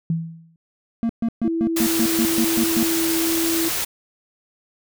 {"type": "tone with exponential decay", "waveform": "sine", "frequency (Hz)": 164.3, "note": "E3", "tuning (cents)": -5, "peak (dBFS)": -16, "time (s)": [0.1, 0.56], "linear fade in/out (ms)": 2, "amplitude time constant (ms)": 100}
{"type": "tone bursts", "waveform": "triangle", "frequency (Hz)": 230, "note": "A#3", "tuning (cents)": -23, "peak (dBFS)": -16, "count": 10, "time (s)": [1.03, 2.83], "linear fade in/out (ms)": 0, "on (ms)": 63, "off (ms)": 130}
{"type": "tone", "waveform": "sine", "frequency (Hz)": 330, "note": "E4", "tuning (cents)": 2, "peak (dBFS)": -20, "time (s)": [1.44, 3.69], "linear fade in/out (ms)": 10}
{"type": "noise", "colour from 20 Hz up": "white", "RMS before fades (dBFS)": -24, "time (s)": [1.76, 3.85], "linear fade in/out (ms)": 10}
{"effects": []}